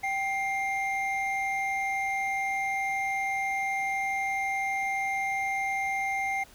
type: tone pair together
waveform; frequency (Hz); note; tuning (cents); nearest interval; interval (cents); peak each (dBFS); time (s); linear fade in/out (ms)
triangle; 781 / 2112; G5 / C7; -7 / +16; octave + perfect fourth; 1723; -28; 0.03-6.44; 10
effects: pink hiss -54 dBFS RMS until 6.54 s